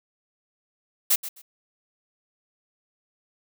blue noise with echo, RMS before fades -19 dBFS, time 1.1-1.16 s, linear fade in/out 10 ms, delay 130 ms, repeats 2, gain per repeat -14 dB, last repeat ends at 1.42 s, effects none

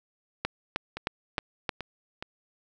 two click trains, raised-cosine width 0.3 ms, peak -19 / -11 dBFS, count 4 / 5, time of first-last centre 0.97-2.225 / 0.45-1.692 s, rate 2.39 / 3.22 Hz, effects none

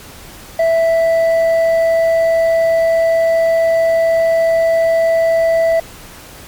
sine tone with hard clipping, 659.3 Hz, E5, in tune, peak -11 dBFS, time 0.59-5.8 s, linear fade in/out 5 ms, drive 4 dB, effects pink hiss -36 dBFS RMS until 6.47 s + MP3 96 kbps

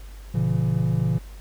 triangle chord, A# diminished, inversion none, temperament just, 116.54 / 139.85 / 167.82 Hz, A#2 / C#3 / E3, 0 / +16 / +31 cents, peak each -22 dBFS, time 0.34-1.19 s, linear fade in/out 10 ms, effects added 49 Hz sine -37 dBFS peak until 1.4 s + pink hiss -51 dBFS RMS until 1.4 s

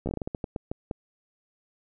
slowing click train, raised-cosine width 2 ms, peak -17 dBFS, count 13, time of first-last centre 0.06-0.912 s, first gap 13 ms, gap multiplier 1.28, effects none

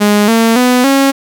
sawtooth tone with pitch steps, 207.2 / 227.3 / 249.3 / 273.4 Hz, G#3 / A#3 / B3 / C#4, -4 / -43 / +16 / -24 cents, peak -3 dBFS, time 0-1.12 s, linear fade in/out 20 ms, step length 280 ms, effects none

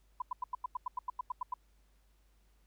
sine tone bursts, 999 Hz, B5, 20 cents sharp, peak -32 dBFS, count 13, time 0.2-1.54 s, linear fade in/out 5 ms, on 20 ms, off 90 ms, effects added 50 Hz sine -65 dBFS peak until 2.66 s + pink hiss -75 dBFS RMS until 2.66 s

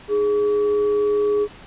sine tone with frequency modulation, 415.6 Hz, G#4, 1 cent sharp, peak -16 dBFS, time 0.08-1.48 s, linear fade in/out 50 ms, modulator 723 Hz, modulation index 0.23, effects pink hiss -43 dBFS RMS until 1.66 s + resampled to 8000 Hz

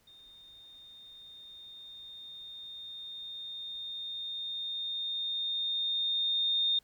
sine tone with level ramp, 3655 Hz, A#7, 35 cents flat, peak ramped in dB -53 to -25 dBFS, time 0.07-6.79 s, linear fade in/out 5 ms, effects pink hiss -68 dBFS RMS until 6.83 s

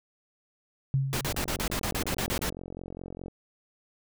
sine tone with exponential decay, 135.5 Hz, C#3, 39 cents flat, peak -20 dBFS, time 0.94-1.59 s, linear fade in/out 0 ms, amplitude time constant 140 ms
pink noise bursts, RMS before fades -30 dBFS, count 12, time 1.13-2.495 s, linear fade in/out 0 ms, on 78 ms, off 39 ms
click train, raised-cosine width 2 ms, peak -26 dBFS, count 90, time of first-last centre 1.3-3.282 s, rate 44.9 Hz
effects none

